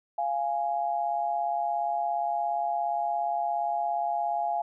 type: tone pair together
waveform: sine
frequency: 693.4 / 830.6 Hz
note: F5 / G#5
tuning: -13 / 0 cents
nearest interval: minor third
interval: 313 cents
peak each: -28 / -29 dBFS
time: 0.18-4.62 s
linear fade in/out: 5 ms
effects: none